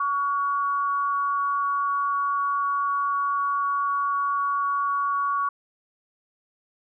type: tone pair together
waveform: sine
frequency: 1126 / 1428.1 Hz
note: C#6 / F6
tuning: +27 / +38 cents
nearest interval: major third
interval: 411 cents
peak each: -22 / -32 dBFS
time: 0-5.49 s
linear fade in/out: 5 ms
effects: none